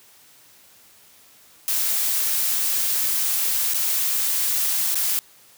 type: noise with dropouts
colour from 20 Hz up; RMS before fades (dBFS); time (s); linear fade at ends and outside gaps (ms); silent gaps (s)
blue; -22; 1.68-5.19; 0; 3.736-3.744 / 4.945-4.955
effects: white hiss -52 dBFS RMS until 5.57 s + high-pass 60 Hz 12 dB/octave